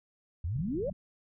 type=exponential sweep; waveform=sine; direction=up; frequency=73.42 to 624 Hz; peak=-30 dBFS; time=0.44-0.9 s; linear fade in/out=5 ms
type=low-pass noise; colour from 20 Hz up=white; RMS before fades=-41 dBFS; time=0.55-0.93 s; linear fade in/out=10 ms; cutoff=200 Hz; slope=48 dB/octave
effects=none